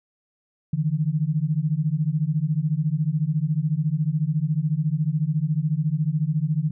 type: beating tone pair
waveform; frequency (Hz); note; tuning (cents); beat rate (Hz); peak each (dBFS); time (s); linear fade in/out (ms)
sine; 146.9 / 160.9; D3 / E3; +1 / -42; 14; -23; 0.73-6.71; 5
effects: none